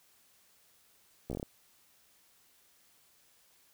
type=slowing click train; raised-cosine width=2 ms; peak=-24 dBFS; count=7; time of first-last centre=1.3-1.429 s; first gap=14 ms; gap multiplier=1.17; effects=white hiss -66 dBFS RMS until 3.73 s